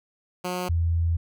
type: tone pair in turn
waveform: 10% pulse / sine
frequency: 180.5 / 83.77 Hz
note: F#3 / E2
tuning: -43 / +28 cents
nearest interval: octave + minor second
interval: 1329 cents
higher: first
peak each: -19 / -20 dBFS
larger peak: first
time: 0.44-0.69 / 0.69-1.17 s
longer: second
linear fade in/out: 10 ms
effects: none